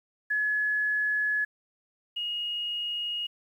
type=tone pair in turn; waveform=sine; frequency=1700 / 2873 Hz; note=G#6 / F7; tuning=+40 / +48 cents; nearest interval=major sixth; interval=908 cents; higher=second; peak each=-24 / -29 dBFS; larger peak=first; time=0.3-1.45 / 2.16-3.27 s; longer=first; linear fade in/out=10 ms; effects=10-bit